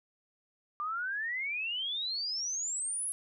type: exponential sweep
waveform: sine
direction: up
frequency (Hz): 1178 to 10950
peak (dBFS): -32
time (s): 0.8-3.12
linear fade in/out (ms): 0
effects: none